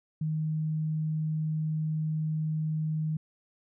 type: tone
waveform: sine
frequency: 156 Hz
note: D#3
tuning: 5 cents sharp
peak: -27 dBFS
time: 0.21-3.17 s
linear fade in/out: 5 ms
effects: none